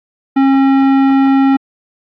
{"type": "tone with tanh clipping", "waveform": "sine", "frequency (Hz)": 270.9, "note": "C#4", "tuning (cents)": -40, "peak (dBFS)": -9, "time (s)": [0.36, 1.57], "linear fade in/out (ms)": 10, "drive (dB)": 15, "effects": ["AAC 64 kbps"]}